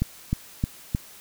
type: click train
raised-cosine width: 5 ms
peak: -10 dBFS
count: 4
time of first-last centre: 0.02-0.949 s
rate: 3.23 Hz
effects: white hiss -47 dBFS RMS until 1.2 s